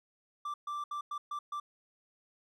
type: tone bursts at uneven times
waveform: triangle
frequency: 1174.7 Hz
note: D6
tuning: in tune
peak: -33 dBFS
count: 6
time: 0.45-0.54 / 0.67-0.84 / 0.91-1.01 / 1.11-1.18 / 1.31-1.39 / 1.52-1.6 s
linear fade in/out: 5 ms
effects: none